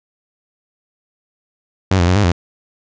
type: tone with pitch steps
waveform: sawtooth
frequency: 94.7 / 86.5 / 91.1 / 102.9 / 86.7 Hz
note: F#2 / F2 / F#2 / G#2 / F2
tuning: +41 / -16 / -26 / -16 / -12 cents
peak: -7 dBFS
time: 1.91-2.32 s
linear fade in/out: 5 ms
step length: 82 ms
effects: resampled to 16000 Hz